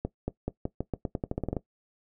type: accelerating click train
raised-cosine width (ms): 2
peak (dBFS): -16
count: 15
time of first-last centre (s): 0.05-1.567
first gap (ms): 230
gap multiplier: 0.87
effects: noise-tail reverb RT60 0.1 s tail -17 dB re dry